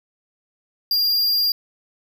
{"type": "tone", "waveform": "square", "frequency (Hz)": 4794, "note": "D8", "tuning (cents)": 35, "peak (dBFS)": -17, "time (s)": [0.91, 1.52], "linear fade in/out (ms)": 2, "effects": []}